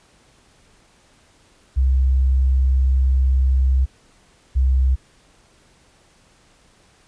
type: tone pair in turn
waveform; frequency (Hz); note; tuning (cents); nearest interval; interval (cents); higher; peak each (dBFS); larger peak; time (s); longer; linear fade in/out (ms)
sine; 65.41 / 65.09; C2 / C2; 0 / -8; unison; 8; first; -13; neither; 1.76-3.86 / 4.55-4.96; first; 20
effects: pink hiss -55 dBFS RMS until 7.07 s + resampled to 22050 Hz